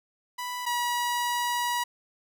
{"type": "tone pair in turn", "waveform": "sawtooth", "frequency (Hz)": [987.8, 965.8], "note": ["B5", "B5"], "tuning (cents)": [0, -39], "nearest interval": "unison", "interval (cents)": 39, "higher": "first", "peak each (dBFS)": [-28, -22], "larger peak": "second", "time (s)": [[0.38, 0.66], [0.66, 1.84]], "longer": "second", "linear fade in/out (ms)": 10, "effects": []}